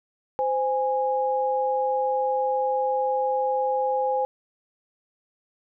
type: tone pair together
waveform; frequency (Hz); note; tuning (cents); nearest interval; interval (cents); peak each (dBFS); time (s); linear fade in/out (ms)
sine; 517.6 / 826; C5 / G#5; -19 / -10; minor sixth; 809; -24; 0.39-4.25; 0
effects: none